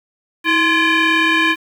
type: tone with frequency modulation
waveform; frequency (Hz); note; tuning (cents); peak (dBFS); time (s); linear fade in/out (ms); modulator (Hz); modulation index
sine; 322.3; E4; -39; -10; 0.44-1.56; 50; 683; 3.9
effects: tanh soft clip ceiling -9 dBFS + 7-bit